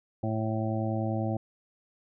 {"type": "harmonic tone", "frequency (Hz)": 110.2, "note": "A2", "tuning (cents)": 3, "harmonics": [1, 2, 3, 5, 6, 7], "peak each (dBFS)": [-30, -33, -35, -37, -38, -38], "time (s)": [0.23, 1.37], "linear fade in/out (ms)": 5, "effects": []}